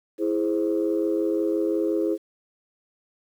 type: chord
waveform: sine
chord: E augmented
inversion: none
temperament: equal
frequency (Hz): 329.6 / 415.3 / 523.3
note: E4 / G#4 / B#4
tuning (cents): 0 / 0 / 0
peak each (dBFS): -23 / -25 / -28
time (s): 0.18-2.18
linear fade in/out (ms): 50
effects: tanh soft clip ceiling -13 dBFS + 9-bit